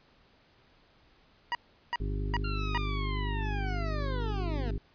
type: tone bursts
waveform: 25% pulse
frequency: 959 Hz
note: A#5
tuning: 49 cents sharp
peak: -24 dBFS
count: 4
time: 1.52-2.776 s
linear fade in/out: 0 ms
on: 29 ms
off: 380 ms
type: harmonic tone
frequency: 50.4 Hz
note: G1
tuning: 49 cents sharp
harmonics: 1 / 2 / 3 / 5 / 6 / 7 / 8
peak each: -31 / -37 / -40 / -43 / -46 / -48 / -44 dBFS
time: 2-4.78 s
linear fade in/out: 5 ms
type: linear sweep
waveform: 20% pulse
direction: down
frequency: 1396 to 214.5 Hz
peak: -32 dBFS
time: 2.44-4.71 s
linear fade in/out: 5 ms
effects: pink hiss -63 dBFS RMS until 4.94 s + resampled to 11025 Hz